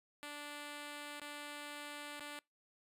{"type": "tone with dropouts", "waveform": "5% pulse", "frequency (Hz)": 292.8, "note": "D4", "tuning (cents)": -5, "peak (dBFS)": -34, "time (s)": [0.23, 2.39], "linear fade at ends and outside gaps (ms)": 0, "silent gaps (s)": [[1.198, 1.217], [2.197, 2.207]], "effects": ["noise-tail reverb RT60 0.2 s tail -25 dB re dry", "resampled to 32000 Hz"]}